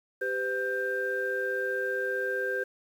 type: tone cluster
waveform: sine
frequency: 392.7 / 508 / 1575 Hz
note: G4 / B4 / G6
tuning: +3 / +49 / +8 cents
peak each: -33 / -32 / -30 dBFS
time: 0.21-2.64 s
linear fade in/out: 10 ms
effects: tanh soft clip ceiling -18 dBFS + 9-bit

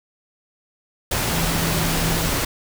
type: tone in noise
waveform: sine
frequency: 164.3 Hz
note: E3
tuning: 5 cents flat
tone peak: -24 dBFS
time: 1.32-2.29 s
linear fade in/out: 5 ms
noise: pink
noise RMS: -22 dBFS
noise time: 1.11-2.45 s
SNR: -5 dB
effects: none

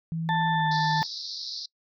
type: tone with pitch glide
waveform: sine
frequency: 163.5 to 155.58 Hz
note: E3 to D#3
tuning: -14 to 0 cents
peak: -27 dBFS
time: 0.12-1.02 s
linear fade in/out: 0 ms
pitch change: -86 cents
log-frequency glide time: 0.49-0.69 s
type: harmonic tone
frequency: 884 Hz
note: A5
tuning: 8 cents sharp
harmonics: 1 / 2 / 4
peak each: -24 / -30 / -36 dBFS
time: 0.29-1.03 s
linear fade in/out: 0 ms
type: band-pass noise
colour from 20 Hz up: pink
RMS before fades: -36 dBFS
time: 0.71-1.66 s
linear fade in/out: 5 ms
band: 3900 to 5400 Hz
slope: 96 dB/octave
effects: noise-tail reverb RT60 0.1 s tail -24 dB re dry

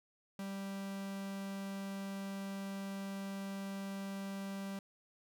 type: tone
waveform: 45% pulse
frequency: 196 Hz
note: G3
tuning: in tune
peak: -40 dBFS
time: 0.39-4.79 s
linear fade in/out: 2 ms
effects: none

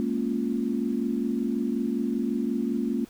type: chord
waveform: sine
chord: Bb minor seventh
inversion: third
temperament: equal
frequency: 207.7 / 233.1 / 277.2 / 349.2 Hz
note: Ab3 / Bb3 / Db4 / F4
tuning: 0 / 0 / 0 / 0 cents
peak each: -32 / -27 / -30 / -33 dBFS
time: 0-3.05 s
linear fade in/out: 0 ms
effects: pink hiss -54 dBFS RMS until 3.09 s

